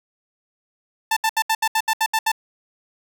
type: tone bursts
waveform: sawtooth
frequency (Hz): 886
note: A5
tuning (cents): +12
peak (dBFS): -13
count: 10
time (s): 1.11-2.318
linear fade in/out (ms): 5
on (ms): 56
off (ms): 72
effects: none